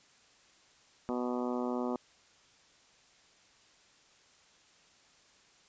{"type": "harmonic tone", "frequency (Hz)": 123.47, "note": "B2", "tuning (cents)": 0, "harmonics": [2, 3, 4, 5, 6, 7, 8, 9, 10], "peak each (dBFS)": [-34, -38, -40, -42, -44, -45, -46, -47, -48], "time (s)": [1.09, 1.96], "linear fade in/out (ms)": 0, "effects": ["white hiss -63 dBFS RMS until 5.68 s", "resampled to 16000 Hz"]}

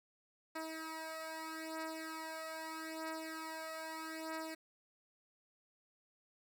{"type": "beating tone pair", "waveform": "10% pulse", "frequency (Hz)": [319.4, 320.19], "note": ["D#4", "D#4"], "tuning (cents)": [45, 50], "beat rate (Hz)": 0.79, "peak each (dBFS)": [-36, -39], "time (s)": [0.55, 4.55], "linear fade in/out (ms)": 10, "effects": []}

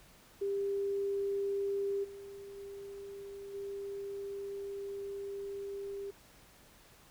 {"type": "tone with level steps", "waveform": "sine", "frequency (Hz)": 397.8, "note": "G4", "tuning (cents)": 25, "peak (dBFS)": [-31, -45, -43, -38], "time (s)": [0.41, 6.11], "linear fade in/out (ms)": 10, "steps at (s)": [2.03, 2.56, 3.53], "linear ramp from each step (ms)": 20, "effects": ["pink hiss -60 dBFS RMS until 7.1 s"]}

